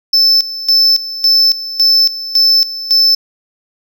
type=tone with tremolo; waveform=triangle; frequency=5274 Hz; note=E8; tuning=in tune; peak=-5 dBFS; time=0.13-3.15 s; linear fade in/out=5 ms; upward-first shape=square; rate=1.8 Hz; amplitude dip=80%; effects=none